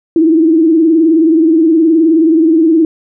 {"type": "tone with vibrato", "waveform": "sine", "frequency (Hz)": 323.2, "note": "E4", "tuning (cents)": -34, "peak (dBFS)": -5, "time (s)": [0.16, 2.85], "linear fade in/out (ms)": 2, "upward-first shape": "sine", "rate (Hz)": 19, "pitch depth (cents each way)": 82, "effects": []}